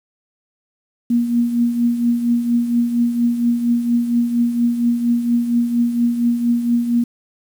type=tone with tremolo; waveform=sine; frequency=237.6 Hz; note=A#3; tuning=33 cents sharp; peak=-11 dBFS; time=1.1-7.04 s; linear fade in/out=5 ms; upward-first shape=triangle; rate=4.3 Hz; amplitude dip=65%; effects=7-bit